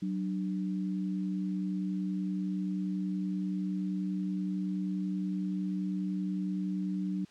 sine tone pair together, 187.59 / 298.1 Hz, F#3 / D4, +24 / +26 cents, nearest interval minor sixth, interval 802 cents, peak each -31 / -37 dBFS, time 0.02-7.25 s, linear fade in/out 5 ms, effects white hiss -60 dBFS RMS until 7.3 s + low-pass 5000 Hz 12 dB/octave

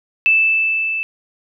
sine tone with level ramp, 2637 Hz, E7, in tune, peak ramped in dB -9 to -19 dBFS, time 0.26-1.03 s, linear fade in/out 0 ms, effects none

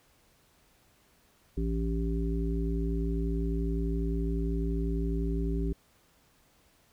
harmonic tone, 55.9 Hz, A1, 28 cents sharp, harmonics 1 / 3 / 5 / 7, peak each -29 / -34 / -36 / -37 dBFS, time 1.57-5.73 s, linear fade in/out 5 ms, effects pink hiss -65 dBFS RMS until 6.92 s

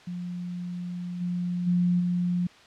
sine tone with level steps, 177.1 Hz, F3, 24 cents sharp, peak -31 / -26 / -20 / -23 dBFS, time 0.07-2.47 s, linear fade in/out 5 ms, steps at 1.2 / 1.66 / 1.99 s, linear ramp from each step 20 ms, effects white hiss -52 dBFS RMS until 2.66 s + low-pass 4000 Hz 12 dB/octave

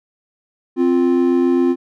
triangle tone pair together, 261.6 / 349.2 Hz, C4 / F4, 0 / 0 cents, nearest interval perfect fourth, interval 500 cents, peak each -13 dBFS, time 0.76-1.76 s, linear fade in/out 50 ms, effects none

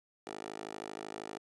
10% pulse tone with high-pass filter, 52.8 Hz, G#1, 29 cents sharp, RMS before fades -44 dBFS, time 0.27-1.38 s, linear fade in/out 0 ms, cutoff 450 Hz, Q 2.3, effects resampled to 22050 Hz

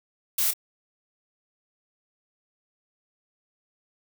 blue noise with echo, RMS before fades -24 dBFS, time 0.38-0.51 s, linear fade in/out 5 ms, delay 26 ms, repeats 1, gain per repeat -8 dB, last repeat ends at 0.536 s, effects none

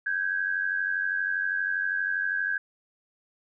sine tone pair together, 1555 / 1647.5 Hz, G6 / G#6, -14 / -14 cents, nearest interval minor second, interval 100 cents, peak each -28 dBFS, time 0.06-2.58 s, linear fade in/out 5 ms, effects none

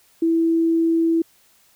sine tone, 329.6 Hz, E4, in tune, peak -15 dBFS, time 0.22-1.22 s, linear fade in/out 5 ms, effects white hiss -57 dBFS RMS until 1.75 s

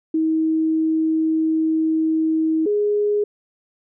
sine tone pair in turn, 318.4 / 414.9 Hz, D#4 / G#4, +40 / -2 cents, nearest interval perfect fourth, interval 458 cents, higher second, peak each -16 dBFS, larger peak neither, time 0.14-2.66 / 2.66-3.24 s, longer first, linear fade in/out 5 ms, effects none

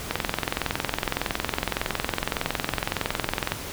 click train, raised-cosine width 0.3 ms, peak -7 dBFS, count 75, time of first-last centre 0.11-3.52 s, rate 21.7 Hz, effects pink hiss -35 dBFS RMS until 3.72 s

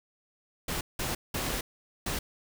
pink noise bursts at uneven times, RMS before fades -32 dBFS, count 4, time 0.68-0.81 / 0.99-1.15 / 1.34-1.61 / 2.06-2.19 s, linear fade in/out 5 ms, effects none

